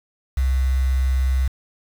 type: tone with quantisation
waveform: sine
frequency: 65.41 Hz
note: C2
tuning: in tune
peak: -16 dBFS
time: 0.37-1.48 s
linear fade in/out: 5 ms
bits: 6
effects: none